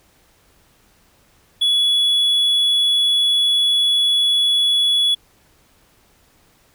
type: tone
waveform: triangle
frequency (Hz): 3392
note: G#7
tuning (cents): +36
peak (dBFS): -12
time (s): 1.61-5.15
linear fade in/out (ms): 10
effects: pink hiss -56 dBFS RMS until 6.74 s